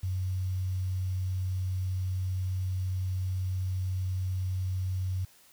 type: tone with quantisation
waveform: sine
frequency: 93 Hz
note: F#2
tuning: 9 cents sharp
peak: -28 dBFS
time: 0.03-5.25 s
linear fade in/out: 5 ms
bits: 9
effects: white hiss -59 dBFS RMS until 5.52 s